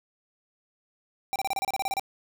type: tone bursts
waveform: square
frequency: 784 Hz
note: G5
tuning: in tune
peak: -26 dBFS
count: 12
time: 1.33-1.996 s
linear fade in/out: 0 ms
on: 28 ms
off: 30 ms
effects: none